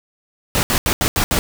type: noise bursts at uneven times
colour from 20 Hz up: pink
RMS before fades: -17 dBFS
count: 6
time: 0.55-0.63 / 0.7-0.78 / 0.86-0.93 / 1.01-1.08 / 1.16-1.24 / 1.31-1.39 s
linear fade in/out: 0 ms
effects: none